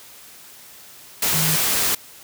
sine tone in noise, 158.3 Hz, D#3, 30 cents sharp, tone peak -23 dBFS, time 1.34-1.56 s, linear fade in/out 5 ms, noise white, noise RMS -20 dBFS, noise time 1.22-1.95 s, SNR -6 dB, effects white hiss -44 dBFS RMS until 2.23 s + high-pass 60 Hz 12 dB/octave

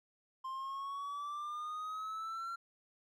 triangle exponential sweep, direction up, 1046.5 to 1373 Hz, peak -37 dBFS, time 0.44-2.56 s, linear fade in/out 10 ms, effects none

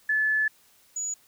sine tone pair in turn, 1730 / 6860 Hz, A6 / A8, -30 / -45 cents, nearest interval 2 octaves, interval 2385 cents, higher second, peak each -21 / -28 dBFS, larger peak first, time 0.09-0.48 / 0.96-1.14 s, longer first, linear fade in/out 5 ms, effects white hiss -60 dBFS RMS until 1.27 s

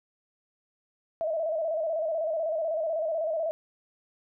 sine tone with vibrato, 640 Hz, D#5, 49 cents sharp, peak -26 dBFS, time 1.21-3.51 s, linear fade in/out 0 ms, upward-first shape square, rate 16 Hz, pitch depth 64 cents each way, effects none

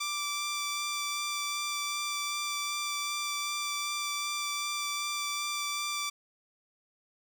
10% pulse tone with vibrato, 1172 Hz, D6, 4 cents flat, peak -23 dBFS, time 0-6.1 s, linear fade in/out 10 ms, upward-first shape sine, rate 2.6 Hz, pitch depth 10 cents each way, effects none

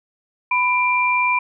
sine tone pair together, 996.5 / 2370 Hz, B5 / D7, +15 / +15 cents, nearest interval octave + minor third, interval 1500 cents, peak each -18 dBFS, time 0.51-1.39 s, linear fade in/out 5 ms, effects none

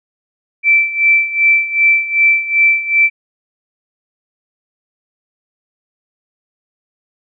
sine tone with tremolo, 2332 Hz, D7, 13 cents flat, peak -6 dBFS, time 0.63-3.1 s, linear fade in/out 50 ms, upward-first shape sine, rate 2.6 Hz, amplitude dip 80%, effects none

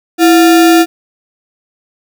sine tone with sample-and-hold, 331.7 Hz, E4, 11 cents sharp, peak -3 dBFS, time 0.18-0.86 s, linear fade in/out 50 ms, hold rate 1050 Hz, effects none

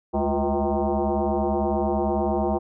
sine tone with frequency modulation, 216 Hz, A3, 32 cents flat, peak -20 dBFS, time 0.13-2.59 s, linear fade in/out 20 ms, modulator 141 Hz, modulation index 4.8, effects none

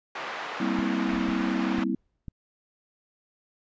pink band-pass noise, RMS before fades -35 dBFS, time 0.15-1.84 s, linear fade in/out 5 ms, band 710 to 2200 Hz, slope 12 dB/octave
sine chord, C dominant seventh, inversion second, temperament just, 196.22 / 235.5 / 261.6 / 327 Hz, G3 / Bb3 / C4 / E4, +2 / +18 / 0 / -14 cents, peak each -30 dBFS, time 0.6-1.95 s, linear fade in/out 5 ms
click train, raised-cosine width 5 ms, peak -25 dBFS, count 4, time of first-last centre 0.79-2.283 s, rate 2.01 Hz
brown noise with exponential decay, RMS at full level -40 dBFS, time 1.07-2.32 s, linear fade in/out 2 ms, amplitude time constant 270 ms
effects resampled to 16000 Hz

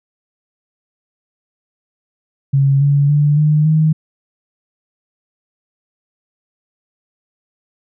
sine tone with pitch steps, 137.8 / 142.25 / 146.84 / 151.58 / 156.47 Hz, C#3 / C#3 / D3 / D#3 / D#3, -10 / +45 / 0 / -45 / +10 cents, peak -9 dBFS, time 2.53-3.93 s, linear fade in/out 10 ms, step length 280 ms, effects none

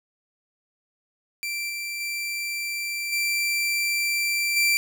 sawtooth tone with level steps, 2349 Hz, D7, in tune, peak -24 / -26 / -24 / -19 / -15 dBFS, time 1.43-4.77 s, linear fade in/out 0 ms, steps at 1.69 / 2 / 3.12 / 4.56 s, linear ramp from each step 10 ms, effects none

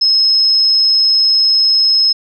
sine tone, 5170 Hz, E8, 34 cents flat, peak -8 dBFS, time 0.01-2.13 s, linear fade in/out 10 ms, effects none

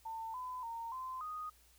sine tone with pitch steps, 898 / 1009 / 920 / 1032 / 1242 Hz, A5 / B5 / A#5 / C6 / D#6, +35 / +37 / -23 / -24 / -3 cents, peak -40 dBFS, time 0.05-1.5 s, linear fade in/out 10 ms, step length 290 ms, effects added 60 Hz sine -67 dBFS peak until 1.78 s + white hiss -67 dBFS RMS until 1.78 s

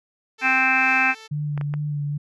5% pulse tone with tremolo, 442.2 Hz, A4, 9 cents sharp, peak -26 dBFS, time 0.38-1.28 s, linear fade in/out 20 ms, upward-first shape triangle, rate 2.3 Hz, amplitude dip 45%
harmonic tone, 261.6 Hz, C4, in tune, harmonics 1 / 3 / 4 / 5 / 6 / 7 / 8 / 9 / 10, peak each -30 / -25 / -31 / -28 / -22 / -28 / -28 / -24 / -21 dBFS, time 0.41-1.15 s, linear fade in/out 50 ms
sine tone with vibrato, 146.83 Hz, D3, in tune, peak -23 dBFS, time 1.31-2.18 s, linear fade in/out 10 ms, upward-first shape sine, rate 2.4 Hz, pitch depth 25 cents each way
clicks, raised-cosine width 0.5 ms, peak -19 dBFS, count 3, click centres 1.577 / 1.612 / 1.739 s
effects resampled to 24000 Hz

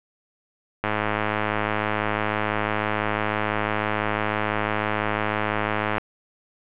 click train, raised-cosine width 0.5 ms, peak -8 dBFS, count 546, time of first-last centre 0.84-5.982 s, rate 106 Hz, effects resampled to 8000 Hz + 7-bit

